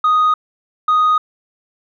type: tone pair in turn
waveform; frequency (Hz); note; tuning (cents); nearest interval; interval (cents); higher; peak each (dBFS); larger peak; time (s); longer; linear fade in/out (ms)
sine; 1244.5 / 1244.5; D#6 / D#6; 0 / 0; unison; 0; neither; -8; neither; 0.04-0.34 / 0.88-1.18; neither; 5
effects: tanh soft clip ceiling -9 dBFS